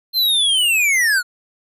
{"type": "linear sweep", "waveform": "square", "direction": "down", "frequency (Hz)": [4186, 1400], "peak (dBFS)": -14, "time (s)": [0.13, 1.23], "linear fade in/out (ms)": 50, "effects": ["resampled to 32000 Hz"]}